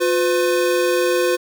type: tone pair together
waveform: square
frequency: 356.8 / 504 Hz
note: F4 / B4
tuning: +37 / +35 cents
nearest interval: tritone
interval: 598 cents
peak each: -19 dBFS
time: 0-1.37 s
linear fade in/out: 20 ms
effects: none